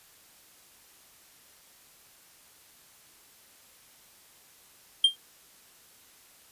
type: tone with exponential decay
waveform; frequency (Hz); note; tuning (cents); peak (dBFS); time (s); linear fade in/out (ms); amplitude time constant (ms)
triangle; 3191; G7; +30; -12; 5.04-5.16; 5; 24
effects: white hiss -57 dBFS RMS until 6.51 s + resampled to 32000 Hz